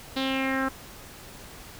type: tone with low-pass filter sweep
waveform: sawtooth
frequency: 266.2 Hz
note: C4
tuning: 30 cents sharp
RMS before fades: -27 dBFS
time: 0.16-0.69 s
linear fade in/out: 10 ms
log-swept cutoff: 4000 to 1400 Hz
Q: 4.2
effects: pink hiss -45 dBFS RMS until 1.79 s